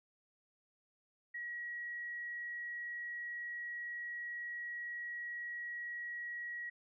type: tone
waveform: sine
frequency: 1911 Hz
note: A#6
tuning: 43 cents sharp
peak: -40 dBFS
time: 1.34-6.7 s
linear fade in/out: 10 ms
effects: none